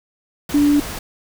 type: tone in noise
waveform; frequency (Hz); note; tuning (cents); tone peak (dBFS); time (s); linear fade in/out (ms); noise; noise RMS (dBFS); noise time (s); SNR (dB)
sine; 290.7; D4; -18; -11; 0.54-0.8; 5; pink; -29; 0.49-0.99; +15
effects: none